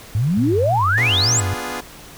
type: exponential sweep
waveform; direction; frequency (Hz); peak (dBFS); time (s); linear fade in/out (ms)
sine; up; 98 to 7902; -15; 0.15-1.4; 0
type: tone with vibrato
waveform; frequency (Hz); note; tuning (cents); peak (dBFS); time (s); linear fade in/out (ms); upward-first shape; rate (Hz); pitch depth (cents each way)
sine; 105.7; G#2; +31; -19; 0.37-1.54; 5; sine; 3.4; 230
type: chord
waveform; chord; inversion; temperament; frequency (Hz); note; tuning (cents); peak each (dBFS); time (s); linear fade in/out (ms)
10% pulse; B diminished seventh; none; equal; 246.9 / 293.7 / 349.2 / 415.3; B3 / D4 / F4 / Ab4; 0 / 0 / 0 / 0; -21 / -25 / -23 / -22; 0.97-1.81; 10
effects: pink hiss -40 dBFS RMS until 2.17 s